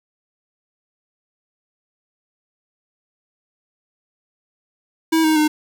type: tone with pitch steps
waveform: square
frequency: 322.7 / 313.7 / 304.9 Hz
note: E4 / D#4 / D#4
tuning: -37 / +14 / -35 cents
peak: -14 dBFS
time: 5.12-5.48 s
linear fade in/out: 10 ms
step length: 120 ms
effects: 8-bit